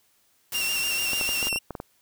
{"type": "noise", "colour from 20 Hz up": "white", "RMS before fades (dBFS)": -33, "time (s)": [0.52, 1.49], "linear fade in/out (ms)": 2}
{"type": "tone with vibrato", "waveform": "sawtooth", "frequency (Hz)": 2754, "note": "F7", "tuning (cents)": -25, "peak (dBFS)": -22, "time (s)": [0.54, 1.59], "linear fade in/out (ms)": 10, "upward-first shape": "square", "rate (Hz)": 6.8, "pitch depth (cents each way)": 26}
{"type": "clicks", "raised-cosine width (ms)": 1, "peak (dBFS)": -19, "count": 10, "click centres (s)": [1.133, 1.212, 1.291, 1.428, 1.47, 1.528, 1.56, 1.707, 1.752, 1.801]}
{"effects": ["white hiss -65 dBFS RMS until 2.01 s"]}